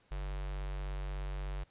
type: tone with notch filter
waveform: square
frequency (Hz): 48.27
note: G1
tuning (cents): -26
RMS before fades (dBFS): -38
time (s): 0.11-1.64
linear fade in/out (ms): 10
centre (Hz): 250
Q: 1.1
effects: pink hiss -69 dBFS RMS until 1.7 s + resampled to 8000 Hz